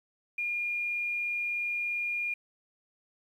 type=tone; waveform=sine; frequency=2419 Hz; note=D#7; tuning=49 cents flat; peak=-29 dBFS; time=0.38-2.34 s; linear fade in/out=5 ms; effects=10-bit